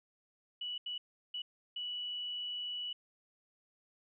sine tone bursts at uneven times, 2949 Hz, F#7, 6 cents flat, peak -37 dBFS, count 4, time 0.61-0.78 / 0.86-0.98 / 1.34-1.42 / 1.76-2.93 s, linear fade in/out 5 ms, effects none

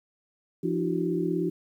sine tone cluster, 171.5 / 302.5 / 342.1 / 378.7 Hz, F3 / D#4 / F4 / F#4, -31 / -49 / -36 / +40 cents, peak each -30 dBFS, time 0.63-1.5 s, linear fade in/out 10 ms, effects 10-bit

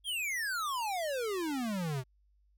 square exponential sweep, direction down, 3351 to 122.5 Hz, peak -33 dBFS, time 0.04-2.04 s, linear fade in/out 50 ms, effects added 50 Hz sine -65 dBFS peak until 2.57 s

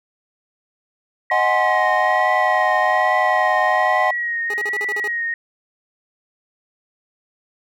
sine tone with vibrato, 1906 Hz, A#6, 38 cents sharp, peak -20 dBFS, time 1.3-5.34 s, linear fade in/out 2 ms, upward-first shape triangle, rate 1.2 Hz, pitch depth 55 cents each way
triangle chord, Ab dominant seventh, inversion second, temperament equal, 622.3 / 740 / 830.6 / 1046.5 Hz, Eb5 / Gb5 / Ab5 / C6, 0 / 0 / 0 / 0 cents, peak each -20 / -17 / -21 / -20 dBFS, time 1.31-4.11 s, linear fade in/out 5 ms
25% pulse tone bursts, 415.3 Hz, G#4, in tune, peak -23 dBFS, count 8, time 4.5-5.077 s, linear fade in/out 2 ms, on 38 ms, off 39 ms
effects none

